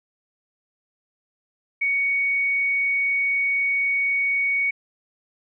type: tone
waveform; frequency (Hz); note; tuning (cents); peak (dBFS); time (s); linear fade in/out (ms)
sine; 2234; C#7; +13; -19; 1.81-4.71; 10
effects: none